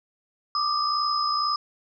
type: tone cluster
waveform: sine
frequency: 1180 / 1242 / 5070 Hz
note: D6 / D#6 / D#8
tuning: +8 / -3 / +32 cents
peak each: -24 / -31 / -27 dBFS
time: 0.55-1.56 s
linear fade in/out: 2 ms
effects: none